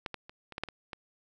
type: clicks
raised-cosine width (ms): 0.3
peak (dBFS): -18 / -21 / -30 / -29 / -20 / -15 / -27 / -23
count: 8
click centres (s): 0.062 / 0.143 / 0.295 / 0.523 / 0.581 / 0.636 / 0.687 / 0.932
effects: none